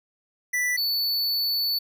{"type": "tone pair in turn", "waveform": "square", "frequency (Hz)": [1975.5, 4470], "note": ["B6", "C#8"], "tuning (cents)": [0, 14], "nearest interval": "octave + major second", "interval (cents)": 1414, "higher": "second", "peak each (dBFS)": -23, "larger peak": "neither", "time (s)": [[0.53, 0.77], [0.77, 1.79]], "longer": "second", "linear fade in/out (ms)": 10, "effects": []}